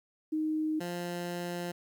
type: tone pair in turn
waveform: sine / 15% pulse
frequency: 311.1 / 174.94 Hz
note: D#4 / F3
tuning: 0 / +3 cents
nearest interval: minor seventh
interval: 997 cents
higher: first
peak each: -28 dBFS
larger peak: neither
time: 0.32-0.8 / 0.8-1.72 s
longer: second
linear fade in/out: 10 ms
effects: 11-bit